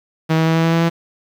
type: tone with pitch steps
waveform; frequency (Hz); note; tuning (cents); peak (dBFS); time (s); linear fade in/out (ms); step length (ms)
sawtooth; 160 / 161.21 / 162.42 / 163.65 / 164.88 / 166.12 / 167.37; D#3 / E3 / E3 / E3 / E3 / E3 / E3; +49 / -38 / -25 / -12 / +1 / +14 / +27; -9; 0.29-0.899; 20; 87
effects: low-pass 4000 Hz 12 dB/octave + 7-bit